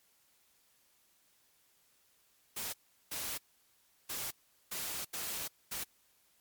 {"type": "noise bursts at uneven times", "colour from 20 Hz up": "white", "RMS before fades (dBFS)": -39, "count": 6, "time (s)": [[2.56, 2.73], [3.11, 3.38], [4.09, 4.31], [4.71, 5.05], [5.13, 5.48], [5.71, 5.84]], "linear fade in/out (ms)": 10, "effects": ["white hiss -70 dBFS RMS until 6.4 s", "MP3 96 kbps"]}